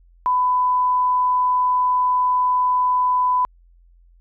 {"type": "tone", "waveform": "sine", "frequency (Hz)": 1000, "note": "B5", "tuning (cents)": 21, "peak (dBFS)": -15, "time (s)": [0.26, 3.45], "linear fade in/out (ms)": 0, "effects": ["added 43 Hz sine -49 dBFS peak until 4.2 s"]}